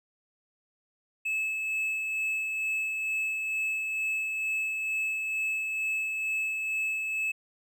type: tone with tremolo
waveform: triangle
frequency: 2600 Hz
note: E7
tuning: 24 cents flat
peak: -25 dBFS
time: 1.25-7.32 s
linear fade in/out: 10 ms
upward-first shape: sine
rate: 2.2 Hz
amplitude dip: 30%
effects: none